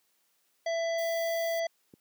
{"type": "harmonic tone", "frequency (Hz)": 665, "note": "E5", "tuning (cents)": 15, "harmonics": [1, 3, 5, 7, 9], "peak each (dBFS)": [-28, -38, -45, -46, -47], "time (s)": [0.66, 1.67], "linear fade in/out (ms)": 5}
{"type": "noise", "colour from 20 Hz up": "violet", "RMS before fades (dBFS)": -45, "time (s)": [0.98, 1.6], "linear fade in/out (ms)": 5}
{"type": "click", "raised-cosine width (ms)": 3, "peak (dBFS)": -34, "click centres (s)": 1.938}
{"effects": ["white hiss -72 dBFS RMS until 2 s", "high-pass 200 Hz 12 dB/octave"]}